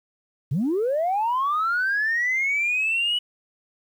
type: linear sweep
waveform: sine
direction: up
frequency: 116.54 to 2960 Hz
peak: -19 dBFS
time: 0.51-3.19 s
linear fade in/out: 10 ms
effects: tanh soft clip ceiling -17 dBFS + 9-bit